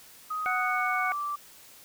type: tone with pitch glide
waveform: sine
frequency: 1253 to 1169.1 Hz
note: D#6 to D6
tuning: +12 to -8 cents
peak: -29 dBFS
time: 0.3-1.36 s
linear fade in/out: 10 ms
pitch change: -120 cents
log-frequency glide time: 0.52-1.12 s
type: harmonic tone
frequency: 740 Hz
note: F#5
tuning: in tune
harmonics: 1 / 2 / 3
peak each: -31 / -31 / -31 dBFS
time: 0.46-1.12 s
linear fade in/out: 0 ms
effects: white hiss -52 dBFS RMS until 1.84 s